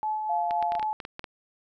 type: tone with tremolo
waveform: sine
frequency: 860 Hz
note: A5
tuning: 40 cents flat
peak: -25 dBFS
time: 0.03-0.93 s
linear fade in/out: 0 ms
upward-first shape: sine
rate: 3.9 Hz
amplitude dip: 35%
type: tone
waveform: sine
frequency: 698.5 Hz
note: F5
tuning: in tune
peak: -27 dBFS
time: 0.29-0.79 s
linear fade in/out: 10 ms
type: clicks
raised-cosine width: 0.3 ms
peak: -20 dBFS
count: 10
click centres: 0.509 / 0.626 / 0.721 / 0.752 / 0.796 / 0.828 / 1.002 / 1.051 / 1.194 / 1.242 s
effects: none